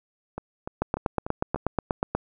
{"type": "two click trains", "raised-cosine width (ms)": 1, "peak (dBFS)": [-18, -9], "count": [5, 12], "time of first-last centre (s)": [[0.38, 1.56], [0.82, 2.15]], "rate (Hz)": [3.39, 8.27], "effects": []}